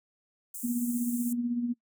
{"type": "high-pass noise", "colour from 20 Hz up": "pink", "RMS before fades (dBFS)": -40, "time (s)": [0.54, 1.33], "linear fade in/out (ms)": 5, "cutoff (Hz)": 7300, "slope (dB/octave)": 48}
{"type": "tone with tremolo", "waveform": "sine", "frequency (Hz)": 240, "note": "B3", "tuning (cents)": -49, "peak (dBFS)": -25, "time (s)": [0.63, 1.74], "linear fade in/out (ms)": 20, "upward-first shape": "sine", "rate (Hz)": 16, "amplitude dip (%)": 50}
{"effects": ["noise-tail reverb RT60 0.1 s tail -22 dB re dry"]}